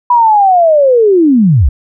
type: linear sweep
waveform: sine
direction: down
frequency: 987.8 to 51.91 Hz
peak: -4 dBFS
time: 0.1-1.69 s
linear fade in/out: 5 ms
effects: none